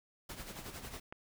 pink noise with tremolo, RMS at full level -44 dBFS, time 0.29-1 s, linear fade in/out 5 ms, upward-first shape sine, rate 11 Hz, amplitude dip 60%
click, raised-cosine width 0.5 ms, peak -30 dBFS, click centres 1.125 s
effects none

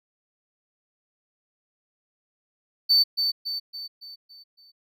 triangle tone with echo, 4536 Hz, C#8, 39 cents sharp, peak -14 dBFS, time 2.89-3.04 s, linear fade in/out 20 ms, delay 280 ms, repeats 6, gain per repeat -6 dB, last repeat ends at 4.72 s, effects none

